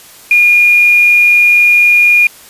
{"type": "tone with quantisation", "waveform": "sine", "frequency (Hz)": 2428, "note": "D#7", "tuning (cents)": -43, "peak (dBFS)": -4, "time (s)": [0.31, 2.27], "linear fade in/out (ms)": 2, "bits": 4, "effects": ["white hiss -37 dBFS RMS until 2.49 s", "resampled to 32000 Hz"]}